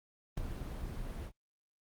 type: noise with ADSR envelope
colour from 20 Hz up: brown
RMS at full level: -30 dBFS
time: 0.37-1.32 s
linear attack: 6 ms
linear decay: 9 ms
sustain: -10 dB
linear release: 69 ms
effects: Opus 24 kbps